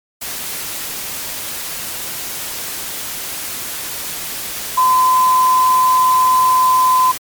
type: tone in noise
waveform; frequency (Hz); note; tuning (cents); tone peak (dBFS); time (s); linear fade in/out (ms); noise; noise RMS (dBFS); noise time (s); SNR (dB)
sine; 1021; C6; -43; -9; 4.77-7.12; 10; white; -25; 0.21-7.18; +13
effects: MP3 96 kbps